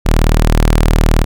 sawtooth tone, 39 Hz, D#1, 5 cents sharp, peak -4 dBFS, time 0.05-1.25 s, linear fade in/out 20 ms, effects none

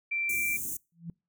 sine tone, 2349 Hz, D7, in tune, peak -28 dBFS, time 0.11-0.57 s, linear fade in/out 10 ms
white band-stop noise, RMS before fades -35 dBFS, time 0.29-0.77 s, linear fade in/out 5 ms, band 380 to 6100 Hz, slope 96 dB/octave
sine tone with exponential growth, 168.2 Hz, E3, 35 cents sharp, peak -32 dBFS, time 0.92-1.1 s, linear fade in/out 2 ms, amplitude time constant 38 ms
effects noise-tail reverb RT60 0.3 s tail -26 dB re dry

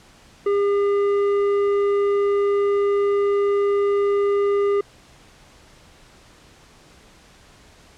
sine tone with tanh clipping, 403.6 Hz, G#4, 49 cents flat, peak -18 dBFS, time 0.46-4.81 s, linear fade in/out 5 ms, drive 9 dB, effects pink hiss -50 dBFS RMS until 7.97 s + low-pass 8000 Hz 12 dB/octave

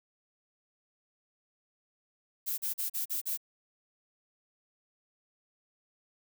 violet noise bursts, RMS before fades -33 dBFS, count 6, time 2.46-3.375 s, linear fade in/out 20 ms, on 120 ms, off 39 ms, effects none

